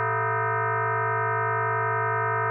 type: tone with frequency modulation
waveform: sine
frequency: 164.81 Hz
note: E3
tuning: in tune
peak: -22 dBFS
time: 0-2.5 s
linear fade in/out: 0 ms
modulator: 279 Hz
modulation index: 5.6
effects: none